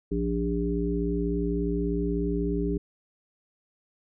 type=harmonic tone with a mistuned harmonic; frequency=58.27 Hz; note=A#1; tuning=in tune; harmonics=1 / 3 / 5 / 7; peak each=-30 / -30 / -30 / -30 dBFS; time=0.11-2.78 s; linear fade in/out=10 ms; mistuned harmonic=7; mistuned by=-19 cents; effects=none